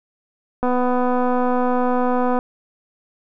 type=click train; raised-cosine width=1 ms; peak=-8 dBFS; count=439; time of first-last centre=0.63-2.389 s; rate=249 Hz; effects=none